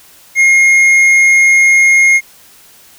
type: tone with tanh clipping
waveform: sine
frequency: 2142 Hz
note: C7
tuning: 40 cents sharp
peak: -6 dBFS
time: 0.35-2.21 s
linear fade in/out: 50 ms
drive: 7 dB
effects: white hiss -42 dBFS RMS until 2.98 s